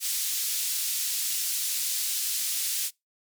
white band-pass noise, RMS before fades -29 dBFS, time 0-2.91 s, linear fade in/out 50 ms, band 3600 to 14000 Hz, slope 12 dB/octave, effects noise-tail reverb RT60 0.2 s tail -25 dB re dry

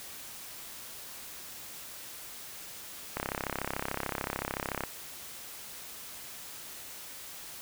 click train, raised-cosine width 0.5 ms, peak -16 dBFS, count 57, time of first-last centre 3.17-4.837 s, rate 33.6 Hz, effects white hiss -45 dBFS RMS until 7.61 s

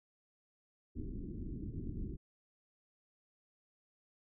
pink low-pass noise, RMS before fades -42 dBFS, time 0.95-2.17 s, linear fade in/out 20 ms, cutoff 360 Hz, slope 48 dB/octave, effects none

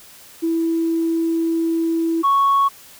sine tone pair in turn, 329.6 / 1108.6 Hz, E4 / C#6, 0 / 0 cents, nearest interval octave + major sixth, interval 2100 cents, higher second, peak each -16 / -11 dBFS, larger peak second, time 0.42-2.23 / 2.23-2.69 s, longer first, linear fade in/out 20 ms, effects tanh soft clip ceiling -10 dBFS + white hiss -44 dBFS RMS until 2.99 s

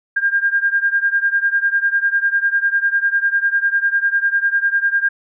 sine beating tone pair, 1603 / 1613 Hz, G6 / G6, +38 / +49 cents, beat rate 10 Hz, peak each -16 / -18 dBFS, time 0.16-5.09 s, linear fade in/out 10 ms, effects none

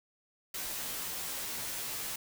white noise with comb filter, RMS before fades -38 dBFS, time 0.54-2.16 s, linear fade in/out 5 ms, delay 14 ms, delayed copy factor -1, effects none

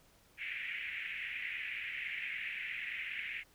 pink band-pass noise, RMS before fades -41 dBFS, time 0.37-3.44 s, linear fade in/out 50 ms, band 1900 to 2600 Hz, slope 48 dB/octave, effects pink hiss -66 dBFS RMS until 3.54 s

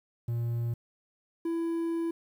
triangle tone pair in turn, 117.7 / 332.9 Hz, A#2 / E4, +17 / +17 cents, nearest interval octave + tritone, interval 1800 cents, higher second, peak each -26 dBFS, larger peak neither, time 0.28-0.74 / 1.45-2.11 s, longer second, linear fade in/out 5 ms, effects 10-bit

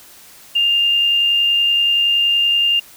sine tone with amplitude modulation, 2804 Hz, F7, 6 cents sharp, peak -11 dBFS, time 0.55-2.8 s, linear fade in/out 10 ms, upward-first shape sine, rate 70.6 Hz, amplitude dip 25%, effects white hiss -43 dBFS RMS until 2.96 s

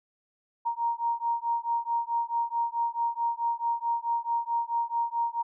sine beating tone pair, 932.3 / 936.9 Hz, A#5 / A#5, 0 / +8 cents, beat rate 4.6 Hz, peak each -29 dBFS, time 0.65-5.43 s, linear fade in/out 20 ms, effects none

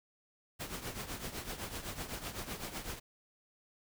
pink noise with tremolo, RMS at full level -39 dBFS, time 0.59-3 s, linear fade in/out 20 ms, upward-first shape triangle, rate 7.9 Hz, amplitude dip 75%, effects none

